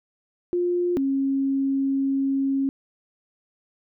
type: tone pair in turn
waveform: sine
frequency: 353 / 272.1 Hz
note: F4 / C#4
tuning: +19 / -32 cents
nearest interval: perfect fourth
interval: 451 cents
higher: first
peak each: -20 dBFS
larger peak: neither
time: 0.53-0.97 / 0.97-2.69 s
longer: second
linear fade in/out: 0 ms
effects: none